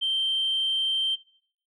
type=tone; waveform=sine; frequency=3134 Hz; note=G7; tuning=1 cent flat; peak=-22 dBFS; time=0.01-1.16 s; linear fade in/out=20 ms; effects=noise-tail reverb RT60 0.6 s tail -21 dB re dry + tanh soft clip ceiling -19 dBFS